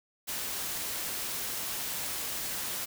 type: noise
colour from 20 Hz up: white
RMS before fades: -35 dBFS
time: 0.27-2.86 s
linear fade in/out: 20 ms
effects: none